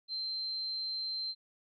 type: tone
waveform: sine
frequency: 4124 Hz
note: C8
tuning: 26 cents flat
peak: -34 dBFS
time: 0.08-1.35 s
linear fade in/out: 50 ms
effects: none